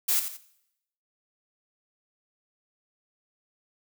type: noise with echo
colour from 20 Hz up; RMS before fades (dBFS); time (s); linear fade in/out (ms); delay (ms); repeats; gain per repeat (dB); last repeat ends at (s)
blue; -24; 0.08-0.2; 10; 86; 2; -9; 0.372
effects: noise-tail reverb RT60 0.8 s tail -18 dB re dry